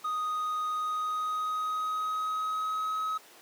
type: tone with pitch glide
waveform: triangle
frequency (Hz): 1244.5 to 1275.8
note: D#6 to D#6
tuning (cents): 0 to +43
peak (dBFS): -27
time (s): 0.04-3.18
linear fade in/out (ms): 10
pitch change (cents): +43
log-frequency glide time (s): 0.72-2.98
effects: pink hiss -53 dBFS RMS until 3.41 s + high-pass 400 Hz 12 dB/octave